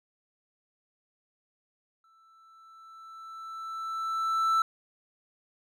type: tone with exponential growth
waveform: triangle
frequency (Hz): 1325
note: E6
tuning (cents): +9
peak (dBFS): -19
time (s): 2.04-4.62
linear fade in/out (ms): 2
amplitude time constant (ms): 560
effects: none